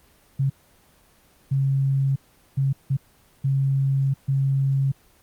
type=tone bursts at uneven times; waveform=sine; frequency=136.3 Hz; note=C#3; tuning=29 cents flat; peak=-18 dBFS; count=6; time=0.39-0.5 / 1.51-2.16 / 2.57-2.73 / 2.9-2.97 / 3.44-4.14 / 4.28-4.92 s; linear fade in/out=10 ms; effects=pink hiss -57 dBFS RMS until 5.22 s + Opus 24 kbps